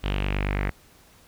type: tone with low-pass filter sweep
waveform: sawtooth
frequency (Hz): 49.06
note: G1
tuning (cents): +2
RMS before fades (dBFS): -26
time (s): 0.03-0.71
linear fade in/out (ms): 20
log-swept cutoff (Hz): 3100 to 2000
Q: 4
effects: pink hiss -55 dBFS RMS until 1.27 s